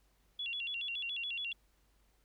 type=tone with vibrato; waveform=sine; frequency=3061 Hz; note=G7; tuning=42 cents flat; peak=-36 dBFS; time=0.39-1.53 s; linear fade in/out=5 ms; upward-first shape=square; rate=7.1 Hz; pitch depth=180 cents each way; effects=added 50 Hz sine -70 dBFS peak until 2.24 s + pink hiss -74 dBFS RMS until 2.24 s